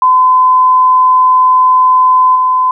sine tone with level steps, 1019 Hz, C6, 46 cents flat, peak -4 / -7 dBFS, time 0.02-2.71 s, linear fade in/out 2 ms, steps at 2.35 s, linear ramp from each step 10 ms, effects none

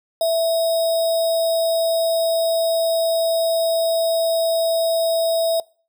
sine tone with sample-and-hold, 659.3 Hz, E5, in tune, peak -15 dBFS, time 0.21-5.6 s, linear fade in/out 2 ms, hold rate 4410 Hz, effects noise-tail reverb RT60 0.4 s tail -24 dB re dry

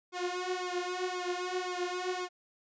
sawtooth tone with flanger, 361.8 Hz, F#4, 39 cents flat, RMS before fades -35 dBFS, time 0.12-2.29 s, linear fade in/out 50 ms, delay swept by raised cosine 0.85 to 4.75 ms, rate 1.9 Hz, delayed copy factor +0.95, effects resampled to 16000 Hz

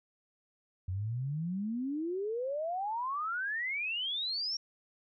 sine exponential sweep, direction up, 88.7 to 5620 Hz, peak -32 dBFS, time 0.88-4.57 s, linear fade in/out 5 ms, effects none

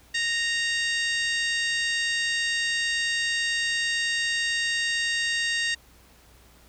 harmonic tone, 929 Hz, A#5, 6 cents flat, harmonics 2 / 3 / 4 / 5 / 6 / 7 / 8 / 9, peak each -26 / -31 / -32 / -34 / -38 / -40 / -40 / -41 dBFS, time 0.14-5.75 s, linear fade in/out 10 ms, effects added 60 Hz sine -56 dBFS peak until 6.68 s + pink hiss -56 dBFS RMS until 6.68 s

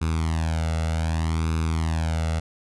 sawtooth tone with flanger, 80.7 Hz, E2, 36 cents flat, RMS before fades -24 dBFS, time 0.01-2.4 s, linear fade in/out 10 ms, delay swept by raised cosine 0.79 to 1.46 ms, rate 0.65 Hz, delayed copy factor +0.8, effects resampled to 24000 Hz

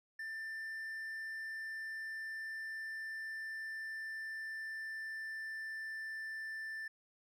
triangle tone with pitch glide, 1782 to 1771.7 Hz, A6 to A6, +22 to +11 cents, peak -39 dBFS, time 0.19-6.88 s, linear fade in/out 5 ms, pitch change -11 cents, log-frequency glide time 0.98-6.25 s, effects none

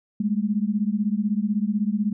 sine beating tone pair, 202 / 218 Hz, G#3 / A3, -48 / -16 cents, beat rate 16 Hz, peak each -23 / -24 dBFS, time 0.2-2.13 s, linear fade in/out 5 ms, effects none

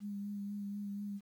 sine tone with vibrato, 202.8 Hz, G#3, 41 cents flat, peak -38 dBFS, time 0-1.21 s, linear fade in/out 50 ms, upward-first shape sine, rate 4.1 Hz, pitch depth 21 cents each way, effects 11-bit

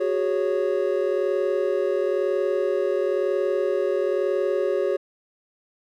triangle chord, F# suspended second, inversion none, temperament equal with one note detuned, 370 / 411 / 554.4 Hz, F#4 / G#4 / C#5, 0 / -18 / 0 cents, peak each -23 dBFS, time 0-4.97 s, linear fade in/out 10 ms, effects none

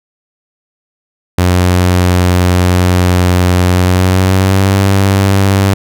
sawtooth tone with pitch glide, 90.1 to 97.69 Hz, F#2 to G2, -45 to -5 cents, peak -3 dBFS, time 1.38-5.74 s, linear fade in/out 5 ms, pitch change +140 cents, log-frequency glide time 3.72-4.75 s, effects none

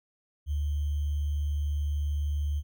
sine tone with sample-and-hold, 73.42 Hz, D2, in tune, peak -26 dBFS, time 0.46-2.63 s, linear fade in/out 50 ms, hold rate 3150 Hz, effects none

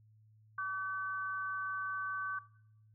sine tone pair together, 1151 / 1524 Hz, D6 / G6, -35 / -49 cents, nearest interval perfect fourth, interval 486 cents, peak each -37 / -38 dBFS, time 0.58-2.39 s, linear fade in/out 5 ms, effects noise-tail reverb RT60 0.7 s tail -19 dB re dry + added 108 Hz sine -61 dBFS peak until 2.94 s

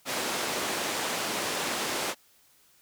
pink band-pass noise, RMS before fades -31 dBFS, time 0.05-2.15 s, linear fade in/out 50 ms, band 320 to 10000 Hz, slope 12 dB/octave, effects white hiss -62 dBFS RMS until 2.81 s

